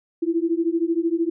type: beating tone pair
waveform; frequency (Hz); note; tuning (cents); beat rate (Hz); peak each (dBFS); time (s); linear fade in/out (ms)
sine; 327.4 / 340.4; E4 / F4; -12 / -44; 13; -22; 0.22-1.3; 10
effects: none